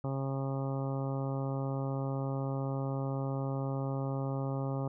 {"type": "harmonic tone", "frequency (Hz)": 135.7, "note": "C#3", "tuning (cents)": -36, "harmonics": [1, 2, 3, 4, 5, 6, 7, 8, 9], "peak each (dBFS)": [-33, -39, -43, -41, -47, -46, -50, -51, -49], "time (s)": [0.04, 4.88], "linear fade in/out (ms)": 2, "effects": []}